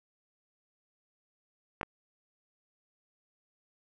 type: clicks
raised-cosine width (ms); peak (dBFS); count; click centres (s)
0.5; -18; 2; 1.812 / 1.831
effects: none

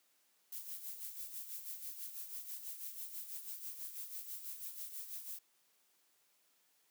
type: noise with tremolo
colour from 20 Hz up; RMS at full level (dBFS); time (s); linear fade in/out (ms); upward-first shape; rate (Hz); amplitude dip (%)
violet; -44; 0.52-5.39; 5; sine; 6.1; 60
effects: white hiss -74 dBFS RMS until 6.9 s + high-pass 200 Hz 12 dB/octave

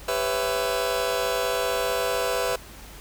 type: chord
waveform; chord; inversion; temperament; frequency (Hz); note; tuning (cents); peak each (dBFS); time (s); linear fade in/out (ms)
sawtooth; C# half-diminished seventh; second; just; 399.1 / 498.9 / 554.4 / 665.2; G4 / B4 / C#5 / E5; +31 / +17 / 0 / +16; -28 / -22 / -28 / -25; 0.08-2.56; 5
effects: added 50 Hz sine -45 dBFS peak until 3 s + pink hiss -45 dBFS RMS until 3 s

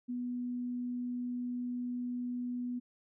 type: tone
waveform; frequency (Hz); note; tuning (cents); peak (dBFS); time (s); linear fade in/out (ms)
sine; 245.7; B3; -9; -34; 0.08-2.8; 20
effects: none

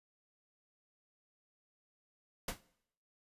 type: noise with exponential decay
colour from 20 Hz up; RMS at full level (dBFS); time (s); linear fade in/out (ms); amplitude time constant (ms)
pink; -33; 2.48-2.61; 5; 27
effects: noise-tail reverb RT60 0.7 s tail -20 dB re dry + resampled to 32000 Hz

